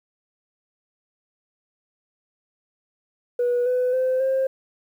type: tone with pitch steps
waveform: sine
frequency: 486.9 / 500.9 / 515.3 / 530 Hz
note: B4 / B4 / C5 / C5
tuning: -25 / +24 / -27 / +22 cents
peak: -17 dBFS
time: 3.39-4.47 s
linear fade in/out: 5 ms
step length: 270 ms
effects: tanh soft clip ceiling -16 dBFS + 9-bit